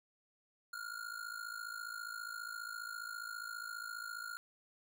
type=ring-modulated tone; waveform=square; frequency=1416 Hz; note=F6; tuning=23 cents sharp; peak=-40 dBFS; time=0.73-4.37 s; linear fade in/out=0 ms; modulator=27.4 Hz; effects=none